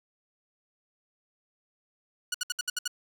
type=tone bursts; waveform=10% pulse; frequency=1459 Hz; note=F#6; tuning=25 cents flat; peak=-19 dBFS; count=7; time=2.32-2.878 s; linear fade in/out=5 ms; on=24 ms; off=65 ms; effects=none